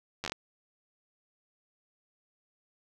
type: slowing click train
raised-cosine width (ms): 0.2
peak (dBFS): -17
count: 6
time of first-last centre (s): 0.24-0.32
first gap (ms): 10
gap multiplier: 1.24
effects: none